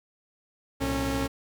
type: tone cluster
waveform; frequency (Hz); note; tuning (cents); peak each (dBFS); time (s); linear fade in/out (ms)
sawtooth; 64.6 / 116.5 / 273.7 / 449.8; C2 / A#2 / C#4 / A4; -21 / -1 / -22 / +38; -28 / -33 / -24 / -33; 0.8-1.28; 20
effects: none